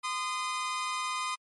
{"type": "tone pair together", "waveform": "sawtooth", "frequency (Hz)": [1028, 1230], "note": ["C6", "D#6"], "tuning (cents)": [-31, -20], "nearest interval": "minor third", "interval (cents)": 311, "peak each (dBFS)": [-30, -30], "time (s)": [0.03, 1.36], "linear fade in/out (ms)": 20, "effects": ["MP3 48 kbps"]}